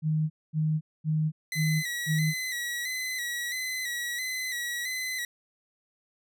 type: tone bursts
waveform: sine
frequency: 155.56 Hz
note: D#3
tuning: in tune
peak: -23 dBFS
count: 5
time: 0.02-2.34 s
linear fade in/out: 50 ms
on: 280 ms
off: 230 ms
type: tone with vibrato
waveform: sawtooth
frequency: 1975.5 Hz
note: B6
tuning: in tune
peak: -27 dBFS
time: 1.52-5.25 s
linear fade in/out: 2 ms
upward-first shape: square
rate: 1.5 Hz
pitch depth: 47 cents each way
effects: none